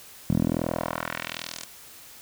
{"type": "tone with band-pass filter sweep", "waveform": "10% pulse", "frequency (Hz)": 41.23, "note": "E1", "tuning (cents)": 1, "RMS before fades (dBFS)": -29, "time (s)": [0.3, 1.65], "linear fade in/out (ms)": 0, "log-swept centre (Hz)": [180, 7400], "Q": 1.4, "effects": ["white hiss -47 dBFS RMS until 2.21 s"]}